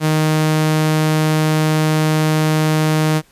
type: tone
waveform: sawtooth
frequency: 155.56 Hz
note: D#3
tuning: in tune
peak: -9 dBFS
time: 0-3.22 s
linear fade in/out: 50 ms
effects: pink hiss -52 dBFS RMS until 3.31 s + resampled to 32000 Hz